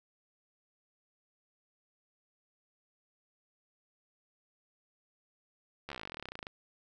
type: slowing click train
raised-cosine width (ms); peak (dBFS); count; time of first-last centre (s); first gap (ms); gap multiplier
0.3; -25; 25; 5.89-6.469; 13; 1.05
effects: none